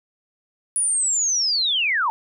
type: linear sweep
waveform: sine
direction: down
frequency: 9900 to 849 Hz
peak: -18 dBFS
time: 0.76-2.1 s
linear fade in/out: 0 ms
effects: none